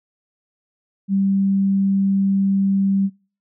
sine tone, 195.5 Hz, G3, 4 cents flat, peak -15 dBFS, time 1.08-3.1 s, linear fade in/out 50 ms, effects noise-tail reverb RT60 0.4 s tail -25 dB re dry

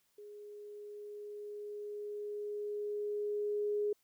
sine tone with level ramp, 415.3 Hz, G#4, in tune, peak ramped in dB -48 to -30 dBFS, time 0.18-3.93 s, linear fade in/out 5 ms, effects white hiss -75 dBFS RMS until 4.03 s

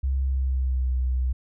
sine tone with pitch glide, 66.7 to 63.43 Hz, C2 to B1, +34 to +47 cents, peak -21 dBFS, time 0.03-1.33 s, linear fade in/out 10 ms, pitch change -87 cents, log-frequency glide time 0.22-0.91 s, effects none

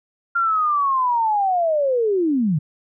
sine linear sweep, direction down, 1396.9 to 138.59 Hz, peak -16 dBFS, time 0.35-2.59 s, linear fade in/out 10 ms, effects none

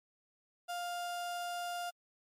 35% pulse tone, 702 Hz, F5, 9 cents sharp, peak -35 dBFS, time 0.68-1.91 s, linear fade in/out 20 ms, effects MP3 64 kbps

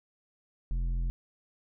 sine tone with tanh clipping, 43.07 Hz, F1, 23 cents flat, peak -29 dBFS, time 0.71-1.1 s, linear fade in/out 0 ms, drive 9 dB, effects none

